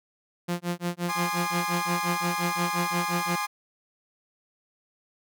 sawtooth tone with tremolo, 174.61 Hz, F3, in tune, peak -21 dBFS, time 0.48-3.36 s, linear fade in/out 10 ms, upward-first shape sine, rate 5.7 Hz, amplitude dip 100%
30% pulse chord, Ab major, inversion none, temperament equal with one note detuned, 830.6 / 1046.5 / 1214.7 Hz, Ab5 / C6 / Eb6, 0 / 0 / -42 cents, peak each -29 dBFS, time 1.08-3.47 s, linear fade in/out 20 ms
effects none

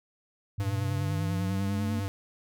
sine linear sweep, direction up, 103.83 to 228.3 Hz, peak -30 dBFS, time 0.58-2 s, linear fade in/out 5 ms
square tone with vibrato, 98 Hz, G2, in tune, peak -30 dBFS, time 0.6-2.08 s, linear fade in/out 0 ms, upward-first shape sine, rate 10 Hz, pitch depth 30 cents each way
effects none

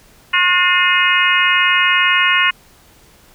harmonic tone with a mistuned harmonic, 360 Hz, F#4, 47 cents flat, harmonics 3 / 4 / 5 / 6 / 7 / 8, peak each -18 / -18 / -18 / -18 / -18 / -18 dBFS, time 0.33-2.51 s, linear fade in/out 10 ms, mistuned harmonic 6, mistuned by -47 cents, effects pink hiss -48 dBFS RMS until 3.34 s

